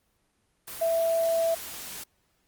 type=tone in noise; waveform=sine; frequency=662 Hz; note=E5; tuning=7 cents sharp; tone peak=-22 dBFS; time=0.81-1.55 s; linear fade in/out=10 ms; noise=white; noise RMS=-39 dBFS; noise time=0.67-2.04 s; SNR=+14 dB; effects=pink hiss -71 dBFS RMS until 2.47 s + Opus 24 kbps